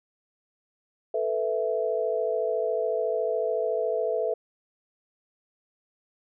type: chord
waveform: sine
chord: A suspended second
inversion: none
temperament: equal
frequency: 440 / 493.9 / 659.3 Hz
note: A4 / B4 / E5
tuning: 0 / 0 / 0 cents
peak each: -28 / -29 / -28 dBFS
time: 1.14-4.34 s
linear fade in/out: 5 ms
effects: none